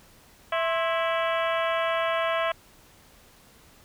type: harmonic tone with a mistuned harmonic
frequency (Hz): 329.6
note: E4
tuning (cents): 0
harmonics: 2 / 3 / 4 / 5 / 6 / 7 / 8 / 9 / 10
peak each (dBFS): -26 / -30 / -32 / -34 / -36 / -37 / -38 / -39 / -40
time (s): 0.52-2.52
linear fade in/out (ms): 5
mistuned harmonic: 3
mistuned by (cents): +120
effects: pink hiss -55 dBFS RMS until 3.84 s